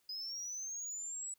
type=linear sweep; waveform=sine; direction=up; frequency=4978 to 7902 Hz; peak=-37 dBFS; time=0.09-1.34 s; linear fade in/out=5 ms; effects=tanh soft clip ceiling -39 dBFS + white hiss -75 dBFS RMS until 1.38 s